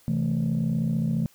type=chord; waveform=sine; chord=A minor; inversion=first; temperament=equal; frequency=130.81 / 164.81 / 220 Hz; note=C3 / E3 / A3; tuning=0 / 0 / 0 cents; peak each=-27 / -24 / -25 dBFS; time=0.08-1.26 s; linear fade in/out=0 ms; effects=tanh soft clip ceiling -18 dBFS + white hiss -58 dBFS RMS until 1.34 s